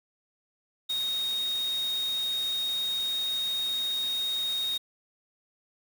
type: tone in noise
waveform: sine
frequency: 3729 Hz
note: A#7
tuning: in tune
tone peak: -27 dBFS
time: 0.89-4.78 s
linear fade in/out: 10 ms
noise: white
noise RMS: -42 dBFS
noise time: 0.89-4.78 s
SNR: +12 dB
effects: none